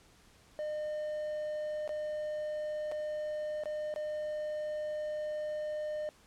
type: tone with dropouts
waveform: triangle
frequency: 607 Hz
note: D#5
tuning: 43 cents flat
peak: -32 dBFS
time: 0.59-6.09 s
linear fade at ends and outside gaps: 0 ms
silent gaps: 1.877-1.892 / 2.915-2.92 / 3.636-3.657 / 3.94-3.961 s
effects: pink hiss -62 dBFS RMS until 6.26 s + low-pass 10000 Hz 12 dB/octave